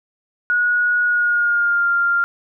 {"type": "tone with pitch glide", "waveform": "sine", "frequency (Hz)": [1454, 1394.8], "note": ["F#6", "F6"], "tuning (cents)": [-31, -3], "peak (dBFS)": -14, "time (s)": [0.5, 2.24], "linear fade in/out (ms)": 0, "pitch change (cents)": -72, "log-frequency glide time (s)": [1.04, 1.88], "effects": []}